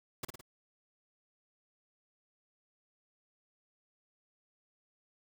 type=noise with echo; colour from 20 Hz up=pink; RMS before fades=-38 dBFS; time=0.23-0.25 s; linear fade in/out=5 ms; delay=54 ms; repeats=3; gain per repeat=-5 dB; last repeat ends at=0.412 s; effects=none